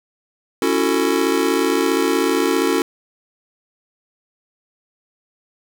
square chord, F# minor seventh, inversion second, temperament just, 277.5 / 333 / 370 / 444 Hz, C#4 / E4 / F#4 / A4, +2 / +18 / 0 / +16 cents, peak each -22 dBFS, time 0.62-2.82 s, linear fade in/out 2 ms, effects none

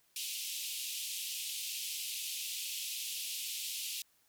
pink band-pass noise, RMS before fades -40 dBFS, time 0.16-4.02 s, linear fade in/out 2 ms, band 2600 to 16000 Hz, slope 48 dB/octave, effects white hiss -71 dBFS RMS until 4.28 s

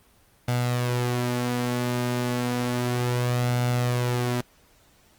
sawtooth tone with flanger, 122.7 Hz, B2, 11 cents flat, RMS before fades -25 dBFS, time 0.48-4.41 s, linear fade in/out 5 ms, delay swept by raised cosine 1.4 to 4.9 ms, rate 0.32 Hz, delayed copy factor +0.5, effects pink hiss -59 dBFS RMS until 5.18 s + Opus 24 kbps

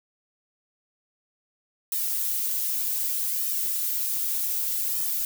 violet noise with flanger, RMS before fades -27 dBFS, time 1.92-5.25 s, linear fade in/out 2 ms, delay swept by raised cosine 1.6 to 5.6 ms, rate 0.65 Hz, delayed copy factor +0.95, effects none

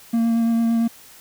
triangle tone with vibrato, 230 Hz, A#3, 23 cents flat, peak -14 dBFS, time 0.13-0.88 s, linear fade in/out 10 ms, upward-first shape triangle, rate 8.8 Hz, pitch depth 16 cents each way, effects white hiss -46 dBFS RMS until 1.2 s

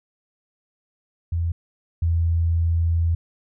sine tone pair in turn, 84.4 / 83.53 Hz, E2 / E2, +41 / +23 cents, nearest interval unison, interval 18 cents, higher first, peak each -20 / -17 dBFS, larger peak second, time 1.32-1.52 / 2.02-3.15 s, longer second, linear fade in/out 5 ms, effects none

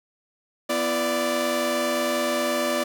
sawtooth tone cluster, 248 / 338.3 / 587 Hz, B3 / E4 / D5, +7 / +45 / -1 cents, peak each -25 / -26 / -20 dBFS, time 0.69-2.84 s, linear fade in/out 10 ms, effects none

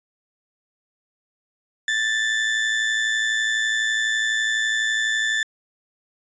35% pulse tone with amplitude modulation, 1760 Hz, A6, in tune, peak -16 dBFS, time 1.88-5.43 s, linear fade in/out 2 ms, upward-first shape sine, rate 112 Hz, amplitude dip 40%, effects resampled to 16000 Hz

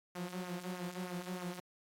sawtooth tone with flanger, 179.8 Hz, F#3, 49 cents flat, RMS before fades -42 dBFS, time 0.15-1.6 s, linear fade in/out 5 ms, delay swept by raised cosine 0.23 to 5.63 ms, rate 3.2 Hz, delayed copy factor -0.6, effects AAC 64 kbps

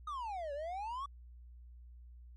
triangle exponential two-way sweep, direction down then up, 1264 to 554.4 to 1155 Hz, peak -36 dBFS, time 0.07-1.06 s, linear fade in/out 5 ms, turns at 0.53 s, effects added 60 Hz sine -51 dBFS peak until 2.36 s + MP3 48 kbps

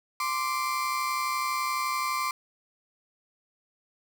35% pulse tone pair together, 1042.9 / 1174.7 Hz, C6 / D6, -6 / 0 cents, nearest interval major second, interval 206 cents, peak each -28 dBFS, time 0.2-2.31 s, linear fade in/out 2 ms, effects none

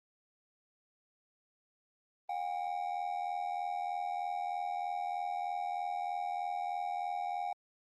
triangle ring-modulated tone, 760 Hz, F#5, 46 cents sharp, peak -29 dBFS, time 2.29-7.53 s, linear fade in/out 5 ms, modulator 41.6 Hz, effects Opus 24 kbps

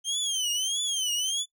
25% pulse tone with vibrato, 3142 Hz, G7, 3 cents sharp, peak -22 dBFS, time 0.04-1.46 s, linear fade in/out 50 ms, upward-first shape triangle, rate 1.6 Hz, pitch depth 180 cents each way, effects noise-tail reverb RT60 0.1 s tail -21 dB re dry

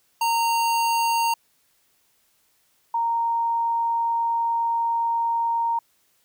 square / sine tone pair in turn, 924 / 927.4 Hz, A#5 / A#5, -16 / -9 cents, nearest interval unison, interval 7 cents, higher second, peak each -20 dBFS, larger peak neither, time 0.21-1.34 / 2.94-5.79 s, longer second, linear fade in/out 5 ms, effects white hiss -65 dBFS RMS until 6.24 s

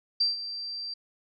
sine tone with ADSR envelope, 4699 Hz, D8, in tune, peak -20 dBFS, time 0.2-0.94 s, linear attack 9 ms, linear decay 150 ms, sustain -13 dB, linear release 7 ms, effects none

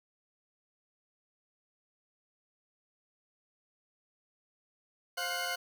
20% pulse tone cluster, 526 / 706 / 1491 / 2129 Hz, C5 / F5 / F#6 / C7, +9 / +19 / +13 / +30 cents, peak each -37 / -32 / -32 / -37 dBFS, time 5.17-5.56 s, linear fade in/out 10 ms, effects none

